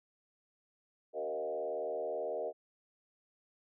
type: tone with frequency modulation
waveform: sine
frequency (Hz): 544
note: C#5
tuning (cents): -33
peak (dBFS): -34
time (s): 1.13-2.53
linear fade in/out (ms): 50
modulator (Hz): 78.2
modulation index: 1.8
effects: none